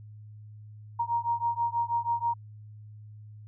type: beating tone pair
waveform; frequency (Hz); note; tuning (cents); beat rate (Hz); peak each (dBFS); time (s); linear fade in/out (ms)
sine; 935 / 941.2; A#5 / A#5; +5 / +16; 6.2; -29; 0.99-2.34; 10
effects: added 106 Hz sine -44 dBFS peak until 3.47 s